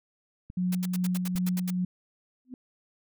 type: clicks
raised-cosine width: 5 ms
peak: -29 dBFS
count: 2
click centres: 0.501 / 1.353 s
type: tone with tremolo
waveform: sine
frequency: 181.3 Hz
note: F#3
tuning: 35 cents flat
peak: -24 dBFS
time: 0.57-1.85 s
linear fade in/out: 5 ms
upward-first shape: sine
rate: 2.5 Hz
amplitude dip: 35%
type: noise bursts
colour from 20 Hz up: white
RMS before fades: -37 dBFS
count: 10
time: 0.72-1.705 s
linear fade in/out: 5 ms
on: 31 ms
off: 75 ms
type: tone with exponential growth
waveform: sine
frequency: 253.1 Hz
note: B3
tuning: 43 cents sharp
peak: -33 dBFS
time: 2.45-2.54 s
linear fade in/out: 1 ms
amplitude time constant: 19 ms
effects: none

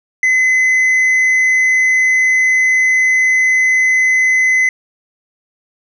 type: tone with tanh clipping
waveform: triangle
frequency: 2034 Hz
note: C7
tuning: 50 cents flat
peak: -10 dBFS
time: 0.23-4.69 s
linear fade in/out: 2 ms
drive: 8 dB
effects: none

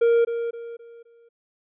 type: tone with echo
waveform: triangle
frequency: 466.7 Hz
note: A#4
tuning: 2 cents sharp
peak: -13 dBFS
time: 0.01-0.25 s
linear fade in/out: 10 ms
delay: 260 ms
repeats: 4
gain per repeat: -9 dB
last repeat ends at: 1.29 s
effects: resampled to 8000 Hz

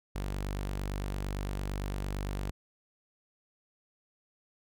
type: tone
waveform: sawtooth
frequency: 48.83 Hz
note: G1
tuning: 6 cents flat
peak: -29 dBFS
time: 0.15-2.51 s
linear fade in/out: 10 ms
effects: none

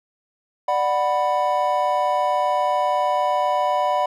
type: chord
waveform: triangle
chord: B minor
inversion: first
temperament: just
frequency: 592.7 / 740.8 / 987.8 Hz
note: D5 / F#5 / B5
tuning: +16 / +2 / 0 cents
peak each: -21 / -20 / -20 dBFS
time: 0.68-4.06 s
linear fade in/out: 5 ms
effects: none

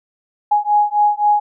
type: beating tone pair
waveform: sine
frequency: 830.6 / 834.4 Hz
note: G#5 / G#5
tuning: 0 / +8 cents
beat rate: 3.8 Hz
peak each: -15 dBFS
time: 0.51-1.4 s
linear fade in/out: 10 ms
effects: none

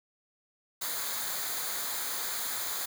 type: noise with comb filter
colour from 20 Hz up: white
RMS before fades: -34 dBFS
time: 0.81-2.86 s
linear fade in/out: 10 ms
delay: 0.36 ms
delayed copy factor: -0.65
effects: none

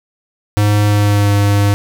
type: tone with pitch glide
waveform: square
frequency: 103.83 to 101.58 Hz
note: G#2 to G#2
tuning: 0 to -38 cents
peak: -10 dBFS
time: 0.57-1.74 s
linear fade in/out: 0 ms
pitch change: -38 cents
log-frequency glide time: 0.86-1.33 s
effects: none

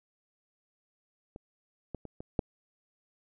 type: clicks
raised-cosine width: 2 ms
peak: -30 / -23 / -29 / -28 / -13 dBFS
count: 5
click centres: 1.361 / 1.947 / 2.053 / 2.205 / 2.392 s
effects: none

